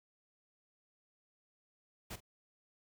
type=noise with echo; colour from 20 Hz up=pink; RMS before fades=-44 dBFS; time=2.1-2.16 s; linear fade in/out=10 ms; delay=45 ms; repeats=1; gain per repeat=-15 dB; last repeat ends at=2.205 s; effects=none